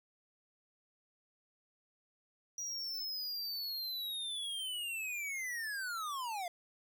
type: linear sweep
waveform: square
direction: down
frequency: 5800 to 677 Hz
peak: -38 dBFS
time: 2.58-6.48 s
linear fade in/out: 2 ms
effects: none